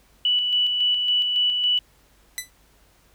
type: tone with tremolo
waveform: sine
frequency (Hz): 2960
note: F#7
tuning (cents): 0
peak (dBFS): -17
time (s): 0.25-1.79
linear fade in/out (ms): 2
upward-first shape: square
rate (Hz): 3.6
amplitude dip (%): 35
type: tone with exponential decay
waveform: 10% pulse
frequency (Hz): 1996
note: B6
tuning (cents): +18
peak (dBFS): -14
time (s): 2.38-2.5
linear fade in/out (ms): 0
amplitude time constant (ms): 26
effects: added 50 Hz sine -59 dBFS peak until 3.14 s + pink hiss -59 dBFS RMS until 3.14 s